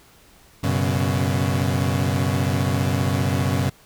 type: chord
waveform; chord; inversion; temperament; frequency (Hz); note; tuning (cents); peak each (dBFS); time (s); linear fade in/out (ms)
30% pulse; F# suspended fourth; none; equal with one note detuned; 94.12 / 123.47 / 138.59; F#2 / B2 / C#3; +30 / 0 / 0; -20 / -22 / -21; 0.63-3.7; 10
effects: pink hiss -52 dBFS RMS until 3.85 s